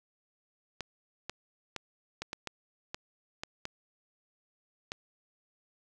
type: clicks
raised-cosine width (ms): 0.2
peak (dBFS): -19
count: 10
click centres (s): 0.807 / 1.296 / 1.763 / 2.22 / 2.331 / 2.473 / 2.945 / 3.435 / 3.654 / 4.919
effects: none